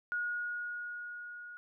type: tone with level ramp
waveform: sine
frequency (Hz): 1444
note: F#6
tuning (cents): -43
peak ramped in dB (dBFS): -31 to -45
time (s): 0.12-1.57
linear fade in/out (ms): 0
effects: none